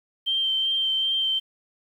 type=tone with vibrato; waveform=sine; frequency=3136 Hz; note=G7; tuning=in tune; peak=-21 dBFS; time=0.26-1.4 s; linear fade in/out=20 ms; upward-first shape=sine; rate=2.6 Hz; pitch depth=13 cents each way; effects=9-bit